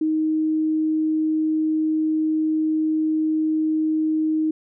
sine tone, 313 Hz, D#4, 10 cents sharp, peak -18 dBFS, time 0.01-4.51 s, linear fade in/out 5 ms, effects none

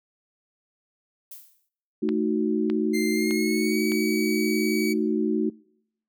violet noise with exponential decay, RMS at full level -38 dBFS, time 1.31-1.69 s, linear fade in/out 5 ms, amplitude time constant 81 ms
sine chord, D# diminished, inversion second, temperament equal, 220 / 311.1 / 370 Hz, A3 / D#4 / F#4, 0 / 0 / 0 cents, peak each -26 dBFS, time 2.02-5.5 s, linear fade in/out 10 ms
click train, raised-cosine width 0.3 ms, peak -20 dBFS, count 4, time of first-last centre 2.09-3.919 s, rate 1.64 Hz
sawtooth tone with pitch glide, 2093 to 2269 Hz, C7 to C#7, 0 to +40 cents, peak -26 dBFS, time 2.93-4.94 s, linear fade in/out 20 ms, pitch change +140 cents, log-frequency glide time 3.12-3.81 s
effects noise-tail reverb RT60 0.8 s tail -26 dB re dry

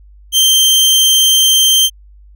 sawtooth tone, 3141 Hz, G7, 3 cents sharp, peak -4 dBFS, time 0.32-1.9 s, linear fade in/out 50 ms, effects added 50 Hz sine -38 dBFS peak until 2.35 s

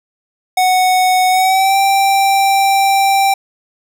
square tone with pitch glide, 740 to 784 Hz, F#5 to G5, 0 to 0 cents, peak -10 dBFS, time 0.57-3.34 s, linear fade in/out 5 ms, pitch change +100 cents, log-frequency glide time 1.3-1.77 s, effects none

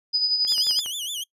sine tone with tremolo, 4978 Hz, D#8, in tune, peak -17 dBFS, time 0.13-0.81 s, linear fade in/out 20 ms, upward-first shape sine, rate 11 Hz, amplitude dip 50%
clicks, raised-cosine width 0.3 ms, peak -23 dBFS, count 7, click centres 0.45 / 0.522 / 0.58 / 0.668 / 0.709 / 0.791 / 0.861 s
sawtooth tone with vibrato, 3200 Hz, G7, 35 cents sharp, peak -25 dBFS, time 0.47-1.24 s, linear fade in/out 10 ms, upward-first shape sine, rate 6.6 Hz, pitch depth 180 cents each way
effects noise-tail reverb RT60 0.1 s tail -24 dB re dry + resampled to 32000 Hz

